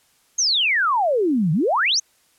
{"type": "exponential two-way sweep", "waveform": "sine", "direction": "down then up", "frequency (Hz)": [6645, 146.83, 6645], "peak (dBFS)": -16, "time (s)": [0.38, 2], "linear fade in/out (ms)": 10, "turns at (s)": 1.52, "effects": ["white hiss -60 dBFS RMS until 2.38 s", "low-pass 12000 Hz 12 dB/octave"]}